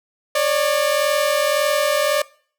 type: tone pair together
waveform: sawtooth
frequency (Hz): 554.4 / 596.2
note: C#5 / D5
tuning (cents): 0 / +26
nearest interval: minor second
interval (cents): 126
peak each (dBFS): -17 / -14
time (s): 0.35-2.22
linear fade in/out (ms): 5
effects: noise-tail reverb RT60 0.5 s tail -22 dB re dry